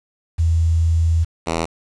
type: tone pair in turn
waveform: sine / 5% pulse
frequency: 82.4 / 82.4 Hz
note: E2 / E2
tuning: 0 / 0 cents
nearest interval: unison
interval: 0 cents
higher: neither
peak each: -13 / -8 dBFS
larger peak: second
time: 0.38-1.25 / 1.46-1.66 s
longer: first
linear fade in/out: 20 ms
effects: resampled to 22050 Hz + 7-bit